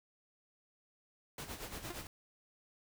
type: noise with tremolo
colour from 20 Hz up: pink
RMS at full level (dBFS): -43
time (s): 1.38-2.07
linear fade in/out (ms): 2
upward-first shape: sine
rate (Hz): 8.7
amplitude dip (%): 65
type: tone with exponential decay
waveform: sawtooth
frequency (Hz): 349.2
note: F4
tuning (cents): 0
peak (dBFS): -35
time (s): 1.9-1.97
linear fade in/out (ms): 5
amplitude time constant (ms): 15
effects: none